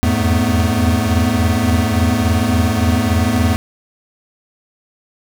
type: tone cluster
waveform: square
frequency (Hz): 83.1 / 86.6 / 104.1 / 219.7 / 246.9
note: E2 / F2 / G#2 / A3 / B3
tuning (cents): +15 / -14 / +5 / -2 / 0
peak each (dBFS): -20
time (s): 0.03-3.56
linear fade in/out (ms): 0
effects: none